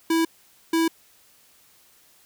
square tone pair in turn, 327.9 / 327.9 Hz, E4 / E4, -9 / -9 cents, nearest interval unison, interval 0 cents, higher neither, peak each -19 dBFS, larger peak neither, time 0.1-0.25 / 0.73-0.88 s, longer neither, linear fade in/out 5 ms, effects white hiss -57 dBFS RMS until 2.25 s

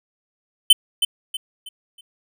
square tone with echo, 3061 Hz, G7, 42 cents flat, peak -7 dBFS, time 0.7-0.73 s, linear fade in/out 5 ms, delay 320 ms, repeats 4, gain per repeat -9 dB, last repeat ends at 2.01 s, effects none

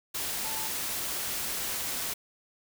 sine tone in noise, 880 Hz, A5, in tune, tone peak -40 dBFS, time 0.44-0.68 s, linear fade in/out 10 ms, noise white, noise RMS -33 dBFS, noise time 0.14-2.14 s, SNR -10 dB, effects none

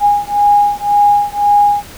sine beating tone pair, 820 / 821.9 Hz, G#5 / G#5, -22 / -18 cents, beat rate 1.9 Hz, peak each -11 dBFS, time 0-1.84 s, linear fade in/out 50 ms, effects pink hiss -34 dBFS RMS until 1.97 s

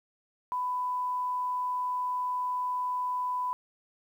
sine tone, 997 Hz, B5, 16 cents sharp, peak -28 dBFS, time 0.52-3.53 s, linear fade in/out 0 ms, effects 10-bit

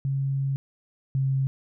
sine tone pair in turn, 136.6 / 134.49 Hz, C#3 / C3, -25 / +48 cents, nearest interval unison, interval 27 cents, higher first, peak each -23 / -21 dBFS, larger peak second, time 0.05-0.56 / 1.15-1.47 s, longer first, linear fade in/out 0 ms, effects none

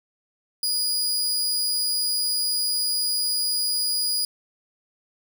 sawtooth tone, 4902 Hz, D#8, 27 cents flat, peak -19 dBFS, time 0.63-4.25 s, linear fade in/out 2 ms, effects 10-bit

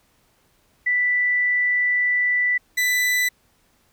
sine / 40% pulse tone pair in turn, 1976 / 1988.6 Hz, B6 / B6, 0 / +11 cents, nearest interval unison, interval 11 cents, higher second, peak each -17 dBFS, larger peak neither, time 0.86-2.58 / 2.77-3.29 s, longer first, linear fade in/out 10 ms, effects pink hiss -62 dBFS RMS until 3.92 s

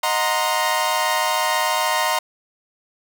sawtooth chord, C half-diminished seventh, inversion first, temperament equal with one note detuned, 622.3 / 729 / 932.3 / 1046.5 Hz, Eb5 / Gb5 / Bb5 / C6, 0 / -26 / 0 / 0 cents, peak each -22 / -22 / -18 / -20 dBFS, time 0.03-2.19 s, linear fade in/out 5 ms, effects none

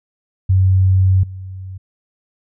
sine tone with level steps, 94.2 Hz, F#2, 32 cents sharp, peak -9 / -27 dBFS, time 0.49-1.78 s, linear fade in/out 10 ms, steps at 1.23 s, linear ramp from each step 5 ms, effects none

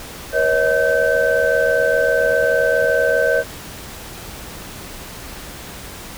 sine tone cluster, 481.6 / 549 / 634 / 1542 Hz, B4 / C#5 / D#5 / G6, -44 / -17 / +32 / -29 cents, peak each -19 dBFS, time 0.32-3.44 s, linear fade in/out 50 ms, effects pink hiss -34 dBFS RMS until 6.17 s

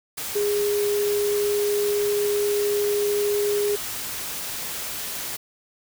sine tone in noise, 411.9 Hz, G#4, 14 cents flat, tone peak -20 dBFS, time 0.35-3.76 s, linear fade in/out 10 ms, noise white, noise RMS -31 dBFS, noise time 0.17-5.37 s, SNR +8 dB, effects none

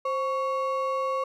triangle ring-modulated tone, 821 Hz, G#5, 20 cents flat, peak -20 dBFS, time 0.05-1.24 s, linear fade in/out 5 ms, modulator 294 Hz, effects none

